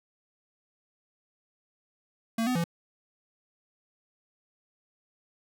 square tone with pitch steps, 227.1 / 251.6 / 169.2 Hz, A#3 / B3 / E3, -45 / +32 / +45 cents, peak -26 dBFS, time 2.38-2.641 s, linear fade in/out 5 ms, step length 87 ms, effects none

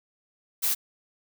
blue noise, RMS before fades -25 dBFS, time 0.62-0.75 s, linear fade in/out 20 ms, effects none

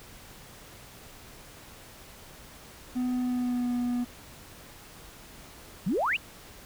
triangle tone with pitch glide, 250 to 243.9 Hz, B3 to B3, +21 to -21 cents, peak -24 dBFS, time 2.95-4.05 s, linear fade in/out 20 ms, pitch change -42 cents, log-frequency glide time 3.21-3.73 s
sine exponential sweep, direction up, 156.7 to 3065 Hz, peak -24 dBFS, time 5.86-6.17 s, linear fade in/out 10 ms
effects pink hiss -49 dBFS RMS until 6.65 s

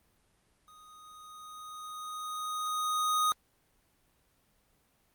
square tone with level ramp, 1244.5 Hz, D#6, in tune, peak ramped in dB -55 to -25 dBFS, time 0.68-3.32 s, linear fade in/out 0 ms, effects pink hiss -70 dBFS RMS until 5.14 s + Opus 32 kbps

